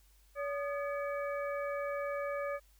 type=harmonic tone with a mistuned harmonic; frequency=569 Hz; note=C#5; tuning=45 cents sharp; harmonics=1 / 2 / 3 / 4; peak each=-35 / -41 / -45 / -47 dBFS; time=0.35-2.6 s; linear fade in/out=50 ms; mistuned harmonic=2; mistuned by=+130 cents; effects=added 50 Hz sine -62 dBFS peak until 2.79 s + white hiss -69 dBFS RMS until 2.79 s